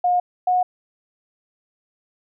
sine tone pair in turn, 716 / 728.1 Hz, F5 / F#5, +43 / -28 cents, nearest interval unison, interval 29 cents, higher second, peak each -15 / -15 dBFS, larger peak neither, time 0.04-0.2 / 0.47-0.63 s, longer neither, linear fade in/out 5 ms, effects none

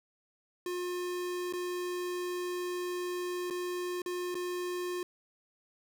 square tone with dropouts, 357.3 Hz, F4, 40 cents sharp, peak -34 dBFS, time 0.66-5.03 s, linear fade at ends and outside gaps 2 ms, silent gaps 1.526-1.535 / 3.501-3.507 / 4.019-4.06 / 4.345-4.352 s, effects none

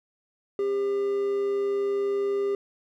triangle tone with amplitude modulation, 400 Hz, G4, 35 cents sharp, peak -20 dBFS, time 0.59-2.55 s, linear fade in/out 2 ms, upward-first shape sine, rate 132 Hz, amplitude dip 30%, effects none

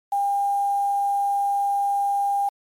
sine tone with quantisation, 803 Hz, G5, 41 cents sharp, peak -19 dBFS, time 0.12-2.49 s, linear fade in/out 5 ms, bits 7, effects MP3 64 kbps

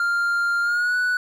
triangle tone with pitch glide, 1397 to 1480.1 Hz, F6 to F#6, 0 to 0 cents, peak -17 dBFS, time 0-1.17 s, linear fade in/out 2 ms, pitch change +100 cents, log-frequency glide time 0.62-0.96 s, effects none

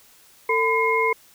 sine tone cluster, 448.6 / 1008 / 2148 Hz, A4 / B5 / C7, +34 / +35 / +45 cents, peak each -22 dBFS, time 0.49-1.13 s, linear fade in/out 5 ms, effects white hiss -53 dBFS RMS until 1.34 s

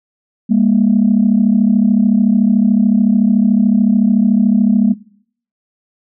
sine tone pair together, 203 / 236.7 Hz, G#3 / A#3, -39 / +27 cents, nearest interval minor third, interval 266 cents, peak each -11 dBFS, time 0.49-4.94 s, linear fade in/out 20 ms, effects noise-tail reverb RT60 0.6 s tail -19 dB re dry + tanh soft clip ceiling -2 dBFS

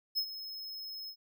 square tone with ADSR envelope, 5170 Hz, E8, 34 cents flat, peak -28 dBFS, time 0.15-1.16 s, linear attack 29 ms, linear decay 72 ms, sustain -13 dB, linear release 73 ms, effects none

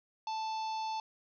harmonic tone, 880 Hz, A5, in tune, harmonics 1 / 3 / 4 / 5 / 6 / 7, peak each -34 / -50 / -51 / -48 / -54 / -57 dBFS, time 0.27-1 s, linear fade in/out 2 ms, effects none

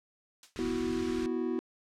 blue noise with exponential decay, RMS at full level -41 dBFS, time 0.43-0.58 s, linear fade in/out 2 ms, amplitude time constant 31 ms
pink band-stop noise, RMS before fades -42 dBFS, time 0.56-1.26 s, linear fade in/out 0 ms, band 400 to 1100 Hz, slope 96 dB/octave
triangle chord, B suspended fourth, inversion none, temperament just, 246.9 / 329.3 / 370.4 Hz, B3 / E4 / F#4, 0 / -2 / +2 cents, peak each -32 dBFS, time 0.59-1.59 s, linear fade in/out 0 ms
effects low-pass 6000 Hz 12 dB/octave

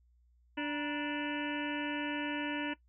harmonic tone with a mistuned harmonic, 293.3 Hz, D4, 2 cents flat, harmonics 1 / 2 / 3 / 5 / 6 / 7 / 8 / 9 / 10, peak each -35 / -44 / -41 / -45 / -43 / -49 / -48 / -45 / -46 dBFS, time 0.57-2.74 s, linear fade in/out 10 ms, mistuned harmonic 3, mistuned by +130 cents, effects noise-tail reverb RT60 0.1 s tail -18 dB re dry + added 60 Hz sine -64 dBFS peak until 2.88 s

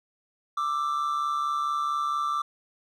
triangle tone pair together, 1179 / 1323.4 Hz, D6 / E6, +6 / +6 cents, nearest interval major second, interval 200 cents, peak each -24 / -30 dBFS, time 0.57-2.42 s, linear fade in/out 5 ms, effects none

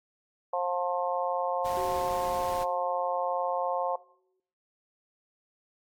harmonic tone, 177.6 Hz, F3, 29 cents sharp, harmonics 3 / 4 / 5 / 6, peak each -31 / -32 / -33 / -34 dBFS, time 0.53-3.96 s, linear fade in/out 5 ms
pink noise, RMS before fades -42 dBFS, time 1.64-2.65 s, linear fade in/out 20 ms
sine tone with exponential decay, 372.9 Hz, F#4, 14 cents sharp, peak -33 dBFS, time 1.77-4.4 s, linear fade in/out 2 ms, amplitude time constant 570 ms
effects noise-tail reverb RT60 0.6 s tail -19 dB re dry + AAC 64 kbps

